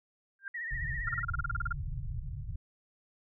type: tone with exponential growth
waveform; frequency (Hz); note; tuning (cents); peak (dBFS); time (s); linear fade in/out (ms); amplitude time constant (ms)
sine; 1590; G6; +24; -32; 0.39-0.48; 1; 19
type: tone with vibrato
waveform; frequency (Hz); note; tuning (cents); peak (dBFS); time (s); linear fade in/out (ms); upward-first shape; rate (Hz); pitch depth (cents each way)
sine; 1864.7; A#6; 0; -35; 0.54-1.23; 10; triangle; 15; 88
type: low-pass noise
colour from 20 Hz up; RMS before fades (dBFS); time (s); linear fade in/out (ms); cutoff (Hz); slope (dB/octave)
pink; -37; 0.71-2.56; 5; 150; 96
type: tone bursts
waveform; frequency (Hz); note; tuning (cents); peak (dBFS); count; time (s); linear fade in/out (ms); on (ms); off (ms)
sine; 1396.9; F6; 0; -29; 13; 1.07-1.726; 5; 20; 33
effects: none